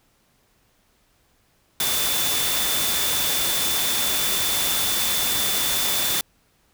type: tone in noise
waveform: sine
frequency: 3520 Hz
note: A7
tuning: in tune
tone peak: -27 dBFS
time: 1.8-6.21 s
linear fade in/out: 2 ms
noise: white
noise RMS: -23 dBFS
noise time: 1.8-6.21 s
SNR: -7 dB
effects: pink hiss -63 dBFS RMS until 6.73 s

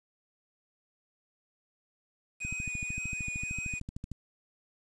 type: tone with vibrato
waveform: square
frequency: 2489 Hz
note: D#7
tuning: in tune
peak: -35 dBFS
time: 2.4-3.8 s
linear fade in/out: 20 ms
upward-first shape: sine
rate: 1.9 Hz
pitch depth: 18 cents each way
type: click train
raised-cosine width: 5 ms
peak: -26 dBFS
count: 23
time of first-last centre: 2.45-4.117 s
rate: 13.2 Hz
effects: resampled to 22050 Hz + 9-bit

